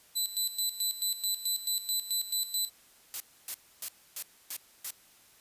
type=tone with tremolo; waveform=15% pulse; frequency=4001 Hz; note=B7; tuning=22 cents sharp; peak=-21 dBFS; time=0.15-2.7 s; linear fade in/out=20 ms; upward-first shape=square; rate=4.6 Hz; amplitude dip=75%
type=noise bursts; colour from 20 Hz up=blue; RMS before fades=-35 dBFS; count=6; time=3.14-4.906 s; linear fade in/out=0 ms; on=61 ms; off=280 ms
effects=white hiss -60 dBFS RMS until 5.4 s + resampled to 32000 Hz